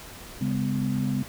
sine tone cluster, 137 / 203.1 / 251.6 Hz, C#3 / G#3 / B3, -20 / -38 / +32 cents, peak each -28 dBFS, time 0.41-1.23 s, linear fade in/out 5 ms, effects pink hiss -43 dBFS RMS until 1.28 s

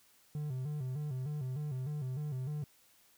triangle tone with vibrato, 138.9 Hz, C#3, 4 cents sharp, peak -33 dBFS, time 0.35-2.64 s, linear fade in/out 2 ms, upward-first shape square, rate 3.3 Hz, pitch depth 130 cents each way, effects white hiss -66 dBFS RMS until 3.17 s

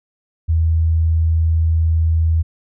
sine tone, 81.2 Hz, E2, 26 cents flat, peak -12 dBFS, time 0.48-2.43 s, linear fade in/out 20 ms, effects none

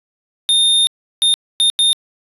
square tone bursts at uneven times, 3646 Hz, A#7, 39 cents flat, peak -11 dBFS, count 4, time 0.49-0.87 / 1.22-1.34 / 1.6-1.7 / 1.79-1.93 s, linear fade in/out 0 ms, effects resampled to 32000 Hz

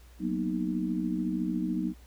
sine chord, B major seventh, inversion second, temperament equal, 185 / 233.1 / 246.9 / 311.1 Hz, F#3 / A#3 / B3 / D#4, 0 / 0 / 0 / 0 cents, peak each -32 / -35 / -34 / -32 dBFS, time 0.19-1.94 s, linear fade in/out 50 ms, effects added 60 Hz sine -50 dBFS peak until 2.06 s + pink hiss -60 dBFS RMS until 2.06 s

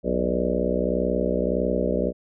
harmonic tone with a mistuned harmonic, 61.74 Hz, B1, in tune, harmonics 1 / 3 / 4 / 5 / 6 / 7 / 8 / 9 / 10, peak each -31 / -28 / -29 / -33 / -30 / -29 / -28 / -29 / -33 dBFS, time 0.03-2.13 s, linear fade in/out 50 ms, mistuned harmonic 9, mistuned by +60 cents, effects none

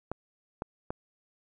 clicks, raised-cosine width 1 ms, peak -19 dBFS, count 3, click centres 0.116 / 0.621 / 0.905 s, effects none

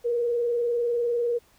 sine tone with vibrato, 475.3 Hz, A#4, 34 cents sharp, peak -22 dBFS, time 0.04-1.39 s, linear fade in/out 20 ms, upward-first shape square, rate 20 Hz, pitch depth 29 cents each way, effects pink hiss -60 dBFS RMS until 1.58 s

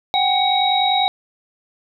sine tone cluster, 749 / 799 / 2237 / 3816 Hz, F#5 / G5 / C#7 / A#7, +21 / +33 / +15 / +40 cents, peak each -19 / -19 / -27 / -19 dBFS, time 0.14-1.08 s, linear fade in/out 0 ms, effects none

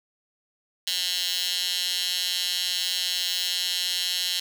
15% pulse tone with high-pass filter, 179.9 Hz, F#3, 48 cents flat, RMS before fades -27 dBFS, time 0.87-4.4 s, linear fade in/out 5 ms, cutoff 3600 Hz, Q 3.4, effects none

